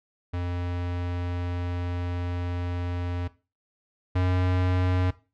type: tone pair in turn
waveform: square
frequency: 88.3 / 91.26 Hz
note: F2 / F#2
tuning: +20 / -23 cents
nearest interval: minor second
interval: 57 cents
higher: second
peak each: -28 / -22 dBFS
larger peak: second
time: 0.33-3.28 / 4.15-5.11 s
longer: first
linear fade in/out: 10 ms
effects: noise-tail reverb RT60 0.3 s tail -17 dB re dry + low-pass 3000 Hz 12 dB/octave